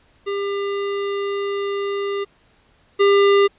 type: tone pair in turn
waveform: square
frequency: 400.1 / 400.1 Hz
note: G4 / G4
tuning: +35 / +35 cents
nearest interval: unison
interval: 0 cents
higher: neither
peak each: -22 / -12 dBFS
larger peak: second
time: 0.26-2.25 / 2.99-3.48 s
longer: first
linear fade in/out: 20 ms
effects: pink hiss -57 dBFS RMS until 3.58 s + resampled to 8000 Hz